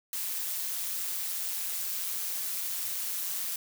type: noise with amplitude modulation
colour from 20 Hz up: blue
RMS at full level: -31 dBFS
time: 0.13-3.56 s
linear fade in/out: 2 ms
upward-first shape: sine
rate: 182 Hz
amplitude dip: 55%
effects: none